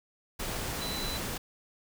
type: tone in noise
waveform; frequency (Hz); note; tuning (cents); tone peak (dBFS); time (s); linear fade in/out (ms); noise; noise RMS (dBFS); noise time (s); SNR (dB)
sine; 3997; B7; +20; -37; 0.81-1.18; 10; pink; -35; 0.39-1.38; -5
effects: none